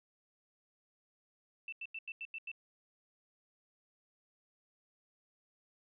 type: tone bursts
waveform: sine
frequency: 2666 Hz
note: E7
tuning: 19 cents sharp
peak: -40 dBFS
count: 7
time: 1.68-2.516 s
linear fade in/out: 2 ms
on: 44 ms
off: 88 ms
effects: none

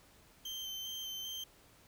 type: tone with vibrato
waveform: 35% pulse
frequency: 3118 Hz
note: G7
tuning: 10 cents flat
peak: -38 dBFS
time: 0.45-1.44 s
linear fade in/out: 5 ms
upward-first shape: square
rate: 2.5 Hz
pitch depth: 11 cents each way
effects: pink hiss -63 dBFS RMS until 1.87 s

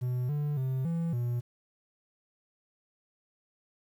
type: tone with pitch steps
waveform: triangle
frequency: 124.8 / 147.2 / 131 / 167.1 / 120.8 Hz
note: B2 / D3 / C3 / E3 / B2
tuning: +19 / +4 / +2 / +24 / -38 cents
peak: -26 dBFS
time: 0.01-1.41 s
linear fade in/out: 20 ms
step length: 280 ms
effects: 10-bit

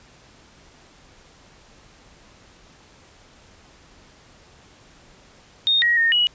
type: tone with pitch steps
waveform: sine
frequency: 3691 / 1896 / 1838 / 2917 Hz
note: A#7 / A#6 / A#6 / F#7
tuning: -18 / +29 / -25 / -25 cents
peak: -15 dBFS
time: 5.67-6.27 s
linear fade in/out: 0 ms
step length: 150 ms
effects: pink hiss -51 dBFS RMS until 6.34 s + resampled to 16000 Hz

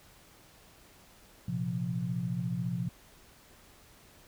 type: chord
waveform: sine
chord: Bb suspended second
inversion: none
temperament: equal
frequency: 116.54 / 130.81 / 174.61 Hz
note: Bb2 / C3 / F3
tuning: 0 / 0 / 0 cents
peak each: -37 / -35 / -33 dBFS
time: 1.48-2.89 s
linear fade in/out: 5 ms
effects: pink hiss -58 dBFS RMS until 4.27 s

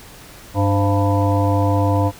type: harmonic tone with a mistuned harmonic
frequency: 98.7 Hz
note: G2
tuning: 12 cents sharp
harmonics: 1 / 3 / 5 / 7 / 9 / 10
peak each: -16 / -21 / -23 / -24 / -26 / -26 dBFS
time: 0.54-2.12 s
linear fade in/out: 50 ms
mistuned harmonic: 5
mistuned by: +77 cents
effects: pink hiss -41 dBFS RMS until 2.19 s

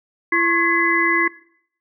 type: harmonic tone with a mistuned harmonic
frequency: 337.2 Hz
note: E4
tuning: 39 cents sharp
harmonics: 1 / 3 / 5 / 6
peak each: -22 / -22 / -22 / -17 dBFS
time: 0.32-1.28 s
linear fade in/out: 5 ms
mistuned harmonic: 3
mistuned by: +120 cents
effects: noise-tail reverb RT60 0.6 s tail -18 dB re dry

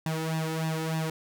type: tone with flanger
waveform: sawtooth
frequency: 160 Hz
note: D#3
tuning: 49 cents sharp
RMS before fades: -30 dBFS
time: 0.06-1.1 s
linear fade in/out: 2 ms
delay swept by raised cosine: 1.1 to 2.3 ms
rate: 3.3 Hz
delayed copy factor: +0.8
effects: none

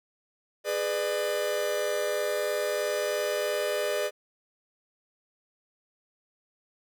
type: chord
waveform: 45% pulse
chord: G# diminished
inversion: none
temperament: just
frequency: 415.3 / 498.4 / 598 Hz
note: G#4 / B4 / D5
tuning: 0 / +16 / +31 cents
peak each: -32 / -33 / -29 dBFS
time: 0.64-4.11 s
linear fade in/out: 50 ms
effects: none

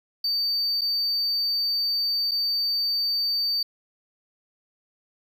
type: tone with dropouts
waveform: triangle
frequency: 4600 Hz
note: D8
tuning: 37 cents flat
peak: -21 dBFS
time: 0.24-3.63 s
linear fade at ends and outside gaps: 5 ms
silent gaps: 0.811-0.816 / 2.312-2.316 s
effects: none

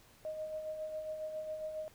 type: tone with tremolo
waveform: sine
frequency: 622.3 Hz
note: D#5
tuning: in tune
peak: -36 dBFS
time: 0.25-1.88 s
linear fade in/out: 0 ms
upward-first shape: sine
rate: 7.3 Hz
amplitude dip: 45%
effects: pink hiss -62 dBFS RMS until 1.94 s

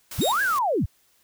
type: noise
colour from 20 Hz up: white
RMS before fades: -36 dBFS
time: 0.11-0.59 s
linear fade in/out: 5 ms
type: linear two-way sweep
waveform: sine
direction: up then down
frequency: 42.36 to 1677 to 42.36 Hz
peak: -20 dBFS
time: 0.18-0.86 s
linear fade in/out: 10 ms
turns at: 0.42 s
type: tone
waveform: sawtooth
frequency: 3729 Hz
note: A#7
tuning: in tune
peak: -23 dBFS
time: 0.21-0.32 s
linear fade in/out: 5 ms
effects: white hiss -63 dBFS RMS until 1.23 s

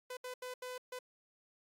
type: tone bursts at uneven times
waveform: sawtooth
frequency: 503 Hz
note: B4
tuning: 32 cents sharp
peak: -38 dBFS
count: 5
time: 0.1-0.17 / 0.24-0.34 / 0.42-0.54 / 0.62-0.78 / 0.92-0.99 s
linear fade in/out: 5 ms
effects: AAC 48 kbps

